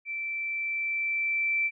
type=tone with level ramp; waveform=sine; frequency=2334 Hz; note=D7; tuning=11 cents flat; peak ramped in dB=-31 to -23 dBFS; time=0.05-1.71 s; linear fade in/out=50 ms; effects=none